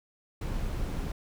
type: noise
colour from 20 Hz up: brown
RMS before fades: -32 dBFS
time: 0.41-1.12 s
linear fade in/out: 5 ms
effects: none